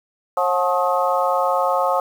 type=harmonic tone with a mistuned harmonic; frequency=180 Hz; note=F#3; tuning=47 cents flat; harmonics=3 / 4 / 5 / 6 / 7; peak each=-21 / -22 / -23 / -24 / -24 dBFS; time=0.37-2 s; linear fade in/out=2 ms; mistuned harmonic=5; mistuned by=-56 cents; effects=7-bit